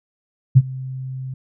sine tone with ADSR envelope, 130.81 Hz, C3, in tune, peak -3 dBFS, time 0.55-1.34 s, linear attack 21 ms, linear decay 43 ms, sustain -23 dB, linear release 5 ms, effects none

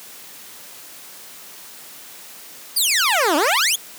15% pulse exponential two-way sweep, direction down then up, 5000 to 277.2 to 3576 Hz, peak -9 dBFS, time 2.76-3.76 s, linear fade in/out 10 ms, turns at 3.36 s, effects white hiss -40 dBFS RMS until 3.98 s + high-pass 150 Hz 12 dB/octave

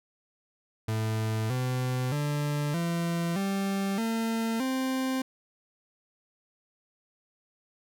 40% pulse tone with pitch steps, 110 / 127.09 / 146.83 / 169.64 / 196 / 226.4 / 261.6 Hz, A2 / C3 / D3 / E3 / G3 / A3 / C4, 0 / -50 / 0 / +50 / 0 / +50 / 0 cents, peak -26 dBFS, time 0.88-5.22 s, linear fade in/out 5 ms, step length 620 ms, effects none

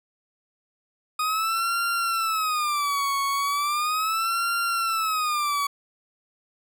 40% pulse tone with vibrato, 1238 Hz, D#6, 9 cents flat, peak -22 dBFS, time 1.19-5.67 s, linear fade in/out 5 ms, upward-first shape sine, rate 0.37 Hz, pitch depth 190 cents each way, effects none

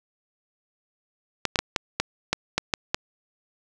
clicks, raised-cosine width 0.2 ms, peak -4 dBFS, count 9, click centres 1.453 / 1.558 / 1.59 / 1.762 / 2 / 2.33 / 2.58 / 2.738 / 2.945 s, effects none

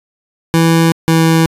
25% pulse tone pair in turn, 164.81 / 163.01 Hz, E3 / E3, 0 / -19 cents, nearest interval unison, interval 19 cents, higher first, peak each -4 dBFS, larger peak neither, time 0.54-0.92 / 1.08-1.46 s, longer neither, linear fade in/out 0 ms, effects resampled to 32000 Hz

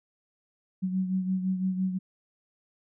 sine beating tone pair, 186.3 / 192.2 Hz, F#3 / G3, +12 / -34 cents, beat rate 5.9 Hz, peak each -26 / -34 dBFS, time 0.82-1.99 s, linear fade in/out 20 ms, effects none

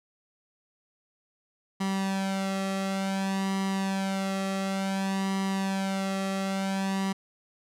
sawtooth tone with flanger, 193.4 Hz, G3, 23 cents flat, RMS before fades -29 dBFS, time 1.8-7.13 s, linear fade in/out 10 ms, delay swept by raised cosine 1 to 1.56 ms, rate 0.56 Hz, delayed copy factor +0.75, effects low-pass 10000 Hz 12 dB/octave

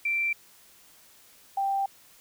sine tone pair in turn, 2349 / 786.2 Hz, D7 / G5, 0 / +5 cents, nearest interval octave + perfect fifth, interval 1895 cents, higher first, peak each -24 dBFS, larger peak neither, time 0.05-0.33 / 1.57-1.86 s, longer second, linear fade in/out 5 ms, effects white hiss -56 dBFS RMS until 2.2 s

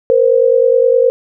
sine tone pair together, 470.3 / 520 Hz, A#4 / C5, +15 / -11 cents, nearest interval major second, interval 174 cents, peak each -10 dBFS, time 0.1-1.1 s, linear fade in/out 0 ms, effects none

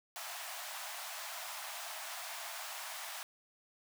pink high-pass noise, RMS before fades -44 dBFS, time 0.16-3.23 s, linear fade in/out 0 ms, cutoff 620 Hz, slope 96 dB/octave, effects none

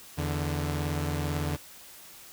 sawtooth tone pair together, 82.41 / 146.83 Hz, E2 / D3, 0 / 0 cents, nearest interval minor seventh, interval 1000 cents, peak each -27 dBFS, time 0.17-1.57 s, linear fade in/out 20 ms, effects white hiss -49 dBFS RMS until 2.32 s

